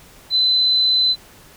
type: tone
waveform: sine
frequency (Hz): 4031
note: B7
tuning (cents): +35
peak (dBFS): -13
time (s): 0.3-1.16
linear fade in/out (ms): 50
effects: pink hiss -46 dBFS RMS until 1.56 s